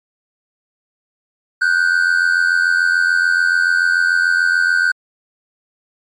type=tone pair together; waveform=triangle; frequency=1461.1 / 1548 Hz; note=F#6 / G6; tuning=-22 / -22 cents; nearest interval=minor second; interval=100 cents; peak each=-13 dBFS; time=1.61-4.92 s; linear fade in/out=10 ms; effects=MP3 48 kbps